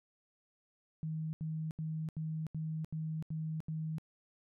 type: tone bursts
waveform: sine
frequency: 157.9 Hz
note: D#3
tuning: 26 cents sharp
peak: -35 dBFS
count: 8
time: 1.03-3.983 s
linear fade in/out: 0 ms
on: 300 ms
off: 79 ms
effects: none